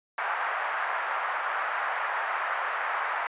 white band-pass noise, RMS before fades -30 dBFS, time 0.18-3.27 s, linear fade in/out 2 ms, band 710 to 1700 Hz, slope 24 dB/octave, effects resampled to 8000 Hz

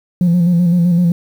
sine tone with vibrato, 174 Hz, F3, 6 cents flat, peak -7 dBFS, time 0.21-1.12 s, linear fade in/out 2 ms, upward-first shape square, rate 7.8 Hz, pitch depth 42 cents each way, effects tanh soft clip ceiling -7 dBFS + 7-bit

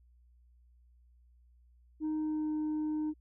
sine tone with pitch glide, 309.6 to 306.6 Hz, D#4 to D#4, -9 to -25 cents, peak -28 dBFS, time 2-3.14 s, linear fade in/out 50 ms, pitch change -16 cents, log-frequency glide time 2.16-2.51 s, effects tanh soft clip ceiling -30 dBFS + added 60 Hz sine -60 dBFS peak until 3.2 s

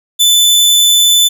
sawtooth tone, 3509 Hz, A7, 5 cents flat, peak -3 dBFS, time 0.19-1.29 s, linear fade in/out 20 ms, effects none

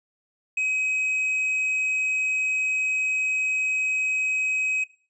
triangle tone, 2535 Hz, D#7, 32 cents sharp, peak -20 dBFS, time 0.57-4.84 s, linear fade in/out 5 ms, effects noise-tail reverb RT60 0.4 s tail -19 dB re dry + resampled to 22050 Hz

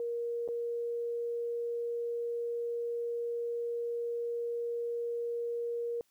sine tone with dropouts, 471.5 Hz, A#4, 20 cents sharp, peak -32 dBFS, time 0-6.01 s, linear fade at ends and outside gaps 1 ms, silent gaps 0.478-0.487 s, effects white hiss -73 dBFS RMS until 6.1 s

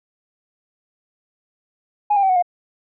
sine tone with pitch steps, 830.6 / 798.6 / 767.8 / 738.3 / 709.8 Hz, G#5 / G5 / G5 / F#5 / F5, 0 / +32 / -36 / -4 / +28 cents, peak -12 dBFS, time 2.1-2.425 s, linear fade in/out 10 ms, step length 65 ms, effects tanh soft clip ceiling -9 dBFS

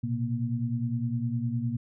sine tone cluster, 116.3 / 126.1 / 235.6 Hz, A#2 / B2 / A#3, -4 / +36 / +19 cents, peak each -31 dBFS, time 0.03-1.77 s, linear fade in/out 10 ms, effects none

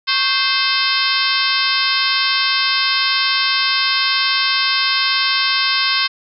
harmonic tone with a mistuned harmonic, 521 Hz, C5, 7 cents flat, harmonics 2 / 3 / 4 / 5 / 6 / 7 / 8 / 9 / 10, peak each -23 / -23 / -23 / -23 / -23 / -23 / -23 / -23 / -23 dBFS, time 0.07-6.08 s, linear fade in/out 20 ms, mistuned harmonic 2, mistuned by +95 cents, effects none

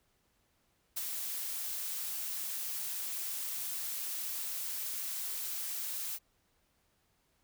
blue noise with ADSR envelope, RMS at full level -35 dBFS, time 0.96-6.19 s, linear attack 12 ms, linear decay 38 ms, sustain -3 dB, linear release 43 ms, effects pink hiss -74 dBFS RMS until 7.43 s

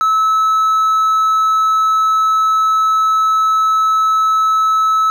triangle tone with hard clipping, 1300 Hz, E6, 24 cents flat, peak -11 dBFS, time 0.01-5.1 s, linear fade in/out 0 ms, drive 5 dB, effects none

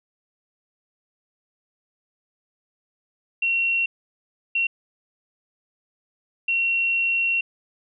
sine tone bursts at uneven times, 2732 Hz, F7, 39 cents flat, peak -19 dBFS, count 3, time 3.42-3.86 / 4.55-4.67 / 6.48-7.41 s, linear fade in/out 5 ms, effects none

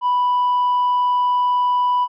triangle tone with tanh clipping, 987.8 Hz, B5, in tune, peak -15 dBFS, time 0.01-2.08 s, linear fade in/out 50 ms, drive 6 dB, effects none

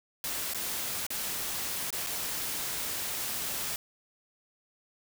white noise with dropouts, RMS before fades -34 dBFS, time 0.24-3.76 s, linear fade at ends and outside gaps 1 ms, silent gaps 0.536-0.546 / 1.066-1.104 / 1.905-1.927 / 2.065-2.069 s, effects none

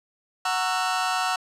sawtooth chord, F# dominant seventh, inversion none, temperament just, 740 / 925 / 1110 / 1332 Hz, F#5 / A#5 / C#6 / E6, 0 / -14 / +2 / +18 cents, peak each -22 / -27 / -27 / -24 dBFS, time 0.45-1.36 s, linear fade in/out 5 ms, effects low-pass 8000 Hz 12 dB/octave

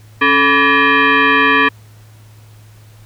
sine tone with frequency modulation, 277.2 Hz, C#4, in tune, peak -8 dBFS, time 0.21-1.69 s, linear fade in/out 10 ms, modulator 715 Hz, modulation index 3.2, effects added 107 Hz sine -39 dBFS peak until 3.05 s + pink hiss -49 dBFS RMS until 3.05 s

